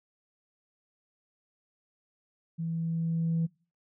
sine tone with level ramp, 164.81 Hz, E3, in tune, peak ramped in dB -30 to -23 dBFS, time 2.58-3.47 s, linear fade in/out 20 ms, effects noise-tail reverb RT60 0.4 s tail -25 dB re dry + tanh soft clip ceiling -22 dBFS

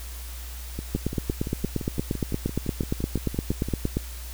two click trains, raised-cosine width 3 ms, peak -18 / -11 dBFS, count 18 / 27, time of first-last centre 0.79-3.686 / 0.95-3.97 s, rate 5.87 / 8.61 Hz, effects added 60 Hz sine -35 dBFS peak until 4.33 s + white hiss -43 dBFS RMS until 4.33 s

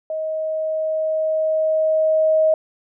sine tone with level ramp, 630 Hz, D#5, 21 cents sharp, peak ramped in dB -22 to -12 dBFS, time 0.1-2.54 s, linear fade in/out 2 ms, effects none

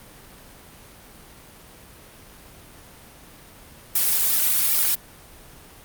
blue noise with flanger, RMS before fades -20 dBFS, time 3.95-4.95 s, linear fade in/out 5 ms, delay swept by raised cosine 1.9 to 3.9 ms, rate 2.6 Hz, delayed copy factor -1, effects pink hiss -46 dBFS RMS until 5.84 s + Opus 32 kbps

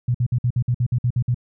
sine tone bursts, 122.1 Hz, B2, 19 cents flat, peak -16 dBFS, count 11, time 0.08-1.345 s, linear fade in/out 5 ms, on 65 ms, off 55 ms, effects none

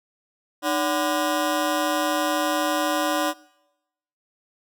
20% pulse ring-modulated tone, 440 Hz, A4, in tune, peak -13 dBFS, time 0.62-3.34 s, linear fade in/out 50 ms, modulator 134 Hz, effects noise-tail reverb RT60 0.9 s tail -23 dB re dry

